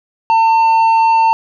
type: tone with tanh clipping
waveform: sine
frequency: 901 Hz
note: A5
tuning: 41 cents sharp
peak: -9 dBFS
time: 0.3-1.33 s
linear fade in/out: 0 ms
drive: 6 dB
effects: none